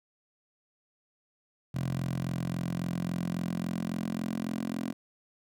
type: tone with high-pass filter sweep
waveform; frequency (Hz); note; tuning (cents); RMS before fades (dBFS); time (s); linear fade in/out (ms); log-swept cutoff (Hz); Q
10% pulse; 43.65; F1; 0; -33; 1.74-4.93; 10; 130 to 240; 3.5
effects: none